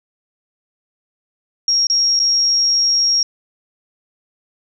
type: tone with dropouts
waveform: sine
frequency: 5588 Hz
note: F8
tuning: in tune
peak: -12 dBFS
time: 1.68-3.23 s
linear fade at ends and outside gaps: 2 ms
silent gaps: 1.87-1.899 / 2.193-2.199 s
effects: none